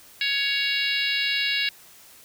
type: harmonic tone with a mistuned harmonic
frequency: 558 Hz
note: C#5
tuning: 11 cents sharp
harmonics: 3 / 4 / 5 / 6 / 7 / 8 / 9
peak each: -30 / -28 / -27 / -34 / -28 / -33 / -35 dBFS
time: 0.21-1.69 s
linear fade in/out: 2 ms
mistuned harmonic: 8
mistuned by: -30 cents
effects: white hiss -50 dBFS RMS until 2.24 s